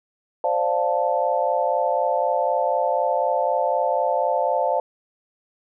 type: chord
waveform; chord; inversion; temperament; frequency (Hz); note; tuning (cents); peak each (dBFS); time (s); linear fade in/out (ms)
sine; D minor seventh; third; equal; 523.3 / 587.3 / 698.5 / 880; C5 / D5 / F5 / A5; 0 / 0 / 0 / 0; -24; 0.44-4.8; 2
effects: none